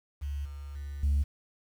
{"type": "tone with level steps", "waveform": "sine", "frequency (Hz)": 71.1, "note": "C#2", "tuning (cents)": 45, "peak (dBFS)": [-31, -38, -35, -21], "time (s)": [0.21, 1.24], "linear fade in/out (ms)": 20, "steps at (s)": [0.45, 0.75, 1.03], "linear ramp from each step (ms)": 5, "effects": ["tanh soft clip ceiling -21 dBFS", "9-bit"]}